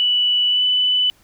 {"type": "tone with pitch glide", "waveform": "sine", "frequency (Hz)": [2960, 2991], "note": ["F#7", "F#7"], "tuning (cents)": [0, 18], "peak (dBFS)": -14, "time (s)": [0, 1.1], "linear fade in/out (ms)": 0, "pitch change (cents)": 18, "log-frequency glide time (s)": [0.48, 0.63], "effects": ["pink hiss -55 dBFS RMS until 1.23 s"]}